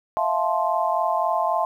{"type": "chord", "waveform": "sine", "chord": "F major seventh", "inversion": "third", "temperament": "just", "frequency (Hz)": [654.8, 698.5, 873.1, 1047.7], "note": ["E5", "F5", "A5", "C6"], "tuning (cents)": [-12, 0, -14, 2], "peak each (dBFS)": -25, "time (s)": [0.17, 1.65], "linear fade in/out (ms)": 0, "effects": ["9-bit"]}